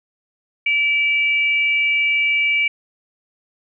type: tone pair together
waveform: sine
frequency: 2313 / 2833 Hz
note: D7 / F7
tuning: -27 / +24 cents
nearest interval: major third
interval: 351 cents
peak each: -15 / -25 dBFS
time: 0.66-2.68 s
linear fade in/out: 5 ms
effects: none